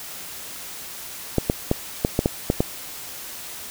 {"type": "clicks", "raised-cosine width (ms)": 2, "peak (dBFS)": -4, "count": 8, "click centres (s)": [1.383, 1.499, 1.714, 2.049, 2.191, 2.259, 2.501, 2.605], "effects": ["white hiss -36 dBFS RMS until 3.7 s"]}